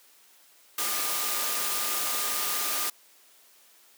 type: tone in noise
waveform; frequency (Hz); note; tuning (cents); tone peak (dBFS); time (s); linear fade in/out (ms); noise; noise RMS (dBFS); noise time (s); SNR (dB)
sine; 1211; D#6; -47; -38; 0.78-2.9; 5; white; -29; 0.78-2.9; -12
effects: white hiss -58 dBFS RMS until 3.97 s + high-pass 300 Hz 12 dB/octave